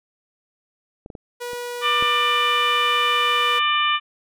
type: clicks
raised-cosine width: 2 ms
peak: -24 / -23 / -22 / -28 / -19 dBFS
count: 5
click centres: 1.061 / 1.102 / 1.152 / 1.533 / 2.025 s
type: tone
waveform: sawtooth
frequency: 485.2 Hz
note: B4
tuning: 31 cents flat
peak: -24 dBFS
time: 1.4-3.6 s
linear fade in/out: 20 ms
type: harmonic tone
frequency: 595 Hz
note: D5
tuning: 22 cents sharp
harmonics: 2 / 3 / 4 / 5 / 6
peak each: -20 / -27 / -24 / -23 / -30 dBFS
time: 1.81-4 s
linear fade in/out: 50 ms
effects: none